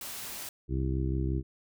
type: noise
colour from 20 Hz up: white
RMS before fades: -40 dBFS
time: 0.01-0.49 s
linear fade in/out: 2 ms
type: harmonic tone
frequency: 65.7 Hz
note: C2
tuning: 8 cents sharp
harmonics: 1 / 2 / 3 / 4 / 5 / 6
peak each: -30 / -32 / -40 / -40 / -36 / -41 dBFS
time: 0.68-1.43 s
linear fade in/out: 50 ms
effects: none